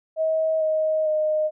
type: tone with pitch steps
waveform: sine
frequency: 637 / 626.8 / 616.7 Hz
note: D#5 / D#5 / D#5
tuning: +41 / +13 / -16 cents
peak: -19 dBFS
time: 0.16-1.51 s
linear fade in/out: 50 ms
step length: 450 ms
effects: none